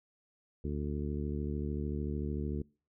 harmonic tone, 73.4 Hz, D2, in tune, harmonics 1 / 2 / 3 / 4 / 5 / 6, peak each -36 / -39 / -40 / -43 / -42 / -46 dBFS, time 0.64-2.62 s, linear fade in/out 5 ms, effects noise-tail reverb RT60 0.4 s tail -26 dB re dry

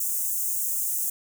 white high-pass noise, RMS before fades -27 dBFS, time 0-1.1 s, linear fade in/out 5 ms, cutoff 6600 Hz, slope 48 dB/octave, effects none

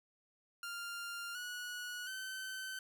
sawtooth tone with pitch steps, 1396.9 / 1463 / 1532.2 Hz, F6 / F#6 / G6, 0 / -20 / -40 cents, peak -38 dBFS, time 0.63-2.79 s, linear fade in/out 2 ms, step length 720 ms, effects none

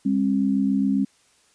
sine tone pair together, 201.1 / 268.5 Hz, G3 / C4, +44 / +45 cents, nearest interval perfect fourth, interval 501 cents, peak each -21 dBFS, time 0.05-1.05 s, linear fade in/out 10 ms, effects white hiss -60 dBFS RMS until 1.54 s + resampled to 22050 Hz

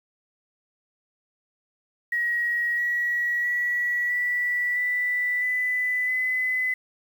sine tone with pitch steps, 1901 / 1919.8 / 1938.7 / 1957.8 / 1977.2 / 1996.7 / 2016 Hz, A#6 / B6 / B6 / B6 / B6 / B6 / B6, +33 / -50 / -33 / -16 / +1 / +18 / +35 cents, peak -22 dBFS, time 2.12-6.74 s, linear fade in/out 5 ms, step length 660 ms, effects 8-bit

